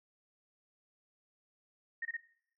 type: tone bursts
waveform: sine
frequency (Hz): 1852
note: A#6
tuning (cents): -12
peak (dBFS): -35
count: 3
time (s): 2.02-2.168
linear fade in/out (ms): 5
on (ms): 32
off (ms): 26
effects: noise-tail reverb RT60 0.6 s tail -17 dB re dry